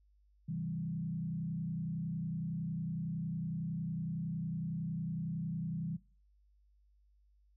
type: tone with frequency modulation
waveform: sine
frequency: 164.3 Hz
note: E3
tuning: 5 cents flat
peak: -35 dBFS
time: 0.48-5.97 s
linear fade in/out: 10 ms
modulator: 30.9 Hz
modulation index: 1
effects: noise-tail reverb RT60 0.4 s tail -22 dB re dry + added 50 Hz sine -65 dBFS peak until 7.56 s